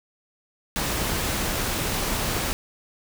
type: noise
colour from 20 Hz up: pink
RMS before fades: -26 dBFS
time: 0.76-2.53 s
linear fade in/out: 0 ms
effects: none